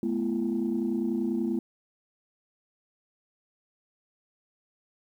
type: tone cluster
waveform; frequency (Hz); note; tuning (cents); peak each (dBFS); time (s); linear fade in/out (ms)
sine; 214.3 / 244.6 / 338.4; A3 / B3 / E4; -45 / -16 / +45; -29; 0.03-1.59; 2
effects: tanh soft clip ceiling -19 dBFS + 10-bit